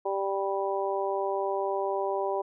harmonic tone, 196 Hz, G3, in tune, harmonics 2 / 3 / 4 / 5, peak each -30 / -32 / -33 / -34 dBFS, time 0.05-2.42 s, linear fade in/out 10 ms, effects none

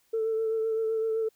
sine tone with vibrato, 444.7 Hz, A4, 18 cents sharp, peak -24 dBFS, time 0.13-1.29 s, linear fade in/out 10 ms, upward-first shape triangle, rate 7.8 Hz, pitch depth 27 cents each way, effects tanh soft clip ceiling -21 dBFS + white hiss -68 dBFS RMS until 1.35 s

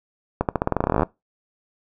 accelerating click train, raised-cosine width 1 ms, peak -5 dBFS, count 19, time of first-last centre 0.41-1.032 s, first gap 78 ms, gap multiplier 0.89, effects noise-tail reverb RT60 0.2 s tail -21 dB re dry

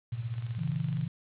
sine tone with tremolo, 116.5 Hz, A#2, 1 cent flat, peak -28 dBFS, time 0.12-0.73 s, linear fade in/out 5 ms, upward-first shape triangle, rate 16 Hz, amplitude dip 85%
click train, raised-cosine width 0.2 ms, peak -32 dBFS, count 17, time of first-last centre 0.34-1.012 s, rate 23.8 Hz
sine chord, A# diminished, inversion none, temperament equal, 116.54 / 138.59 / 164.81 Hz, A#2 / C#3 / E3, 0 / 0 / 0 cents, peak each -36 / -32 / -32 dBFS, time 0.58-1.08 s, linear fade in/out 10 ms
effects resampled to 8000 Hz + 9-bit

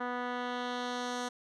10% pulse tone with low-pass filter sweep, 246.2 Hz, B3, 5 cents flat, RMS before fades -36 dBFS, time 0-1.29 s, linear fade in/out 10 ms, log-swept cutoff 1700 to 7000 Hz, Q 1.3, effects none

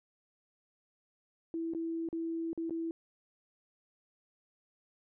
sine tone with dropouts, 329.6 Hz, E4, in tune, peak -33 dBFS, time 1.54-2.91 s, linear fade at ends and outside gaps 1 ms, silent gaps 1.736-1.748 / 2.088-2.128 / 2.531-2.576 / 2.696-2.707 s, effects none

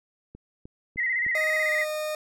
click train, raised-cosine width 3 ms, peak -30 dBFS, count 4, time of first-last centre 0.35-1.265 s, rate 3.28 Hz
sine tone with vibrato, 1975.5 Hz, B6, in tune, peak -23 dBFS, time 0.97-1.85 s, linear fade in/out 20 ms, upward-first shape square, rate 16 Hz, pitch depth 63 cents each way
40% pulse tone with pitch glide, 622.3 to 613 Hz, D#5 to D#5, 0 to -26 cents, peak -27 dBFS, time 1.35-2.15 s, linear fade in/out 2 ms, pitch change -26 cents, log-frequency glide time 1.6-1.71 s
effects none

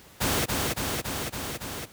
pink noise with echo, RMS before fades -25 dBFS, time 0.2-0.46 s, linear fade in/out 20 ms, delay 280 ms, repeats 5, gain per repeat -2 dB, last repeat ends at 1.86 s, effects pink hiss -51 dBFS RMS until 1.92 s + high-pass 60 Hz 12 dB/octave

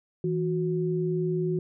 sine tone pair together, 163 / 365.9 Hz, E3 / F#4, -19 / -19 cents, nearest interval octave + major second, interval 1400 cents, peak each -27 dBFS, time 0.24-1.59 s, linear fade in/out 2 ms, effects none

